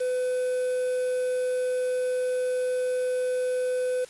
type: tone with quantisation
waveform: triangle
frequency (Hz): 504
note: B4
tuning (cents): +35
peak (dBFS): -22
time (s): 0-4.05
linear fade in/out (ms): 10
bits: 7
effects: white hiss -50 dBFS RMS until 4.09 s + resampled to 24000 Hz